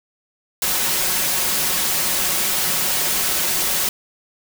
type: noise with comb filter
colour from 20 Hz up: white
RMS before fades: -20 dBFS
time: 0.62-3.89 s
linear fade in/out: 2 ms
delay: 5.4 ms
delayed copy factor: +0.5
effects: none